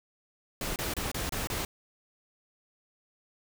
pink noise bursts, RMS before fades -33 dBFS, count 6, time 0.61-1.65 s, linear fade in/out 2 ms, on 150 ms, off 28 ms, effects none

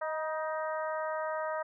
harmonic tone with a mistuned harmonic, 312.6 Hz, D#4, 8 cents sharp, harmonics 2 / 3 / 4 / 5 / 6, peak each -34 / -38 / -39 / -43 / -45 dBFS, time 0.01-1.63 s, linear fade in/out 10 ms, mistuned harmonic 3, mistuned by +28 cents, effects none

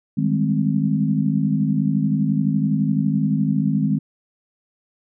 sine chord, Ab major seventh, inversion second, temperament equal, 155.56 / 196 / 207.7 / 261.6 Hz, Eb3 / G3 / Ab3 / C4, 0 / 0 / 0 / 0 cents, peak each -21 / -25 / -21 / -23 dBFS, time 0.17-3.99 s, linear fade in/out 10 ms, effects none

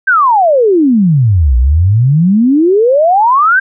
sine exponential two-way sweep, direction down then up, 1607 to 58.27 to 1607 Hz, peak -5 dBFS, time 0.07-3.6 s, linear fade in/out 10 ms, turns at 1.57 s, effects none

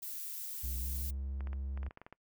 violet noise, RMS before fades -42 dBFS, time 0.02-1.11 s, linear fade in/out 10 ms
triangle tone with pitch glide, 64.3 to 67.81 Hz, C2 to C#2, -30 to -38 cents, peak -34 dBFS, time 0.63-1.89 s, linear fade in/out 10 ms, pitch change +92 cents, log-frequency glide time 0.81-1.05 s
clicks, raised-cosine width 0.5 ms, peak -34 dBFS, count 11, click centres 1.407 / 1.472 / 1.531 / 1.775 / 1.831 / 1.865 / 1.909 / 1.974 / 2.016 / 2.065 / 2.126 s
effects noise-tail reverb RT60 0.1 s tail -24 dB re dry

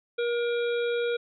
harmonic tone, 475.3 Hz, A#4, 34 cents sharp, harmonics 1 / 3 / 5 / 7 / 8, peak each -25 / -35 / -39 / -42 / -43 dBFS, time 0.18-1.17 s, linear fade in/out 10 ms, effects none

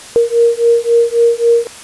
sine beating tone pair, 466.2 / 469.9 Hz, A#4 / A#4, 0 / +14 cents, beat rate 3.7 Hz, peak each -11 dBFS, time 0.16-1.67 s, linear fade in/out 0 ms, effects white hiss -33 dBFS RMS until 1.83 s + resampled to 24000 Hz

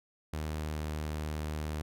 sawtooth tone with pitch glide, 77.1 to 76.52 Hz, D#2 to D#2, -15 to -28 cents, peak -30 dBFS, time 0.33-1.82 s, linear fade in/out 5 ms, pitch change -13 cents, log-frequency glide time 0.56-0.79 s, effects none

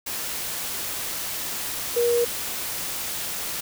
sine tone in noise, 475.6 Hz, A#4, 35 cents sharp, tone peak -18 dBFS, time 1.96-2.25 s, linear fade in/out 10 ms, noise white, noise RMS -30 dBFS, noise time 0.06-3.61 s, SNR +9 dB, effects none

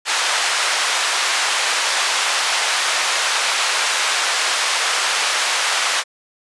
pink band-pass noise, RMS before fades -19 dBFS, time 0.05-6.04 s, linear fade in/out 50 ms, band 1000 to 7500 Hz, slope 12 dB/octave, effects high-pass 400 Hz 12 dB/octave + resampled to 24000 Hz

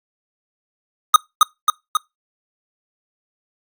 square tone with echo, 1244.5 Hz, D#6, in tune, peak -5 dBFS, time 1.14-1.16 s, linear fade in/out 2 ms, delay 270 ms, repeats 3, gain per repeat -3 dB, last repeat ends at 1.97 s, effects noise-tail reverb RT60 0.2 s tail -24 dB re dry + Opus 48 kbps

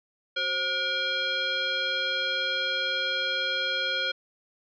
sine tone with frequency modulation, 2349 Hz, D7, in tune, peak -25 dBFS, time 0.36-4.12 s, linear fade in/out 10 ms, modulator 909 Hz, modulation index 1.8, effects none

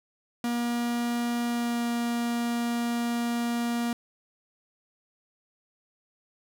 45% pulse tone with pitch glide, 238.2 to 236.6 Hz, A#3 to A#3, +38 to +26 cents, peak -26 dBFS, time 0.44-3.93 s, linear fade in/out 2 ms, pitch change -12 cents, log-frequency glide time 1.46-1.84 s, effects none

